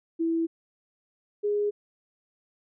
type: tone pair in turn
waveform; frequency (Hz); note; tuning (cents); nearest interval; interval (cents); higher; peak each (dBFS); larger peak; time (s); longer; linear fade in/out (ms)
sine; 329.6 / 413.5; E4 / G#4; 0 / -8; major third; 392; second; -23; neither; 0.19-0.47 / 1.43-1.71; neither; 20
effects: none